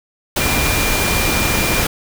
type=tone in noise; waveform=sine; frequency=2395 Hz; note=D7; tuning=33 cents sharp; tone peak=-22 dBFS; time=0.4-1.82 s; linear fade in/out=5 ms; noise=pink; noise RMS=-17 dBFS; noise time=0.36-1.87 s; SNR=-8 dB; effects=none